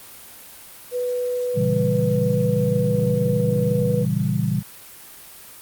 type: tone with pitch glide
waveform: sine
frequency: 493.9 to 488.8 Hz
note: B4 to B4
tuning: 0 to -18 cents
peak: -21 dBFS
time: 0.91-4.06 s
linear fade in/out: 50 ms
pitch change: -18 cents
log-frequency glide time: 1.67-3.53 s
type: chord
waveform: sine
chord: A# diminished seventh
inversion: none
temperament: equal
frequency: 116.54 / 138.59 / 164.81 / 196 Hz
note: A#2 / C#3 / E3 / G3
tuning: 0 / 0 / 0 / 0 cents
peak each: -24 dBFS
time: 1.54-4.63 s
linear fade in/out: 50 ms
effects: white hiss -42 dBFS RMS until 5.61 s + Opus 32 kbps